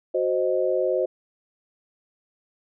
sine chord, C diminished, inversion second, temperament equal, 370 / 523.3 / 622.3 Hz, Gb4 / C5 / Eb5, 0 / 0 / 0 cents, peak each -25 / -23 / -26 dBFS, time 0.14-1.06 s, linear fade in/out 10 ms, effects none

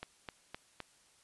click train, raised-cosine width 0.3 ms, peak -25 dBFS, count 4, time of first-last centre 0.03-0.803 s, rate 3.88 Hz, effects white hiss -66 dBFS RMS until 1.23 s + resampled to 24000 Hz

